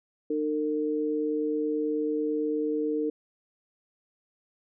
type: tone pair together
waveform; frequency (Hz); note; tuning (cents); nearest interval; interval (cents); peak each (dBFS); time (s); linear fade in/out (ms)
sine; 303.4 / 454.6; D#4 / A#4; -44 / -43; perfect fifth; 701; -28; 0.3-3.1; 5
effects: none